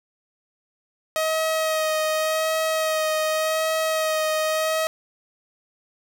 sawtooth tone with vibrato, 631 Hz, D#5, 24 cents sharp, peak -17 dBFS, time 1.16-4.87 s, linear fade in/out 0 ms, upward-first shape sine, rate 0.87 Hz, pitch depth 18 cents each way, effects none

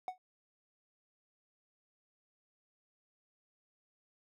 triangle tone with exponential decay, 740 Hz, F#5, in tune, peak -30 dBFS, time 0.08-0.18 s, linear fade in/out 1 ms, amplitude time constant 21 ms, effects none

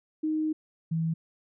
sine tone pair in turn, 311.1 / 162.81 Hz, D#4 / E3, 0 / -21 cents, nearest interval major seventh, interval 1121 cents, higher first, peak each -25 dBFS, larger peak neither, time 0.23-0.53 / 0.91-1.14 s, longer first, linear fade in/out 10 ms, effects none

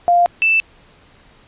sine tone pair in turn, 698.5 / 2649 Hz, F5 / E7, 0 / +8 cents, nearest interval octave + major seventh, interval 2308 cents, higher second, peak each -9 / -11 dBFS, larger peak first, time 0.08-0.26 / 0.42-0.6 s, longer neither, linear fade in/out 0 ms, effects pink hiss -49 dBFS RMS until 1.47 s + resampled to 8000 Hz

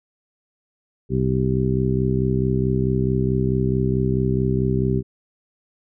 harmonic tone, 64.6 Hz, C2, 21 cents flat, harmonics 1 / 2 / 3 / 4 / 5 / 6, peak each -27 / -21 / -24 / -28 / -30 / -24 dBFS, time 1.09-5.03 s, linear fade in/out 50 ms, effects none

